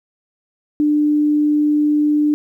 sine tone, 297.9 Hz, D4, 25 cents sharp, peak -12 dBFS, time 0.8-2.34 s, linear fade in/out 0 ms, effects 9-bit

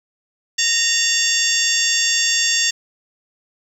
harmonic tone with a mistuned harmonic, 924 Hz, A#5, 16 cents flat, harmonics 2 / 3 / 4 / 5 / 6 / 7 / 8, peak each -23 / -23 / -23 / -23 / -23 / -23 / -23 dBFS, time 0.58-2.71 s, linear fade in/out 10 ms, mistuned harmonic 4, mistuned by -100 cents, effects 7-bit

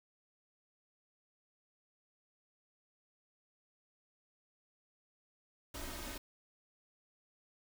pink noise with comb filter, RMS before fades -44 dBFS, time 5.74-6.18 s, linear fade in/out 5 ms, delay 3.2 ms, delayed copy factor +0.8, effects none

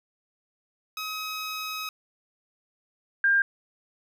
15% pulse / sine tone pair in turn, 1270 / 1600.1 Hz, D#6 / G6, +35 / +35 cents, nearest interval major third, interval 400 cents, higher second, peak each -25 / -18 dBFS, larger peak second, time 0.97-1.89 / 3.24-3.42 s, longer first, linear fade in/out 2 ms, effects none

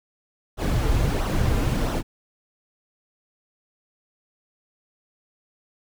brown noise with flanger, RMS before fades -22 dBFS, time 0.57-2.03 s, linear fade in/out 50 ms, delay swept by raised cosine 0.42 to 5.52 ms, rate 1.5 Hz, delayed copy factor -0.55, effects none

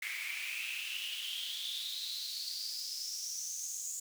pink noise with high-pass filter sweep, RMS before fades -40 dBFS, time 0.02-4 s, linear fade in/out 5 ms, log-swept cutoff 2100 to 7100 Hz, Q 8.9, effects none

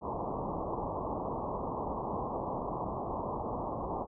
white low-pass noise, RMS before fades -36 dBFS, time 0.01-4.07 s, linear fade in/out 50 ms, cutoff 1100 Hz, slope 96 dB/octave, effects none

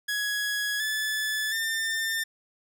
sawtooth tone with pitch steps, 1672 / 1734 / 1798.2 Hz, G#6 / A6 / A6, +11 / -26 / +37 cents, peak -23 dBFS, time 0.08-2.24 s, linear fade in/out 10 ms, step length 720 ms, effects none

